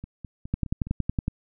two click trains, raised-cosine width 5 ms, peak -12 / -24 dBFS, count 9 / 5, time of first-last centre 0.54-1.281 / 0.04-0.87 s, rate 10.8 / 4.82 Hz, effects none

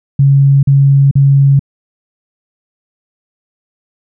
sine tone bursts, 138.59 Hz, C#3, in tune, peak -4 dBFS, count 3, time 0.19-1.594 s, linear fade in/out 5 ms, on 440 ms, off 42 ms, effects none

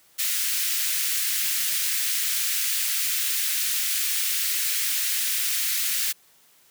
white high-pass noise, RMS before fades -25 dBFS, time 0.18-6.13 s, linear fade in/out 20 ms, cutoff 1700 Hz, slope 24 dB/octave, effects white hiss -58 dBFS RMS until 6.7 s + high-pass 80 Hz 12 dB/octave

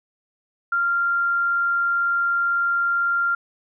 sine tone, 1389 Hz, F6, 10 cents flat, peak -18 dBFS, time 0.72-3.35 s, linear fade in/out 5 ms, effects none

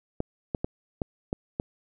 clicks, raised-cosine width 2 ms, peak -14 dBFS, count 6, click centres 0.204 / 0.548 / 0.645 / 1.018 / 1.329 / 1.599 s, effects none

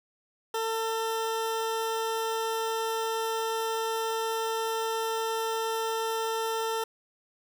20% pulse tone, 448.6 Hz, A4, 34 cents sharp, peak -23 dBFS, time 0.54-6.84 s, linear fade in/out 5 ms, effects none

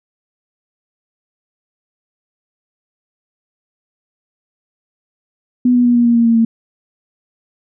sine tone with pitch steps, 247.6 / 244.6 / 241.7 / 238.8 / 235.9 / 233 / 230.2 / 227.4 Hz, B3 / B3 / B3 / A#3 / A#3 / A#3 / A#3 / A#3, +5 / -16 / -37 / +42 / +21 / -1 / -22 / -43 cents, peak -8 dBFS, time 5.65-6.45 s, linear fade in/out 5 ms, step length 100 ms, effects none

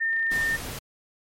sine tone, 1813 Hz, A#6, 49 cents flat, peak -22 dBFS, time 0-0.57 s, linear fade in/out 20 ms
clicks, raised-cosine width 0.3 ms, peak -31 dBFS, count 12, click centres 0.131 / 0.165 / 0.195 / 0.228 / 0.267 / 0.303 / 0.338 / 0.371 / 0.409 / 0.463 / 0.52 / 0.594 s
pink noise, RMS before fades -35 dBFS, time 0.31-0.79 s, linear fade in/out 5 ms
effects MP3 64 kbps

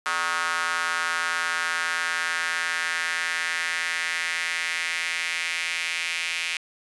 square tone with high-pass filter sweep, 84.6 Hz, E2, 45 cents sharp, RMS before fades -27 dBFS, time 0.06-6.57 s, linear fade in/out 0 ms, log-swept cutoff 1300 to 2400 Hz, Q 3.1, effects resampled to 24000 Hz

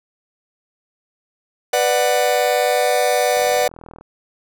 45% pulse chord, B minor, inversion none, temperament just, 493.9 / 592.7 / 740.8 Hz, B4 / D5 / F#5, 0 / +16 / +2 cents, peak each -19 dBFS, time 1.73-3.68 s, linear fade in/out 5 ms
click train, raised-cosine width 1 ms, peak -25 dBFS, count 27, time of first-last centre 3.37-4.01 s, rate 40.6 Hz
effects none

